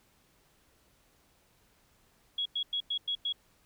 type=tone bursts; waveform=sine; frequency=3332 Hz; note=G#7; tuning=5 cents sharp; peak=-29 dBFS; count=6; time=2.38-3.326 s; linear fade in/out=5 ms; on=76 ms; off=98 ms; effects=pink hiss -67 dBFS RMS until 3.65 s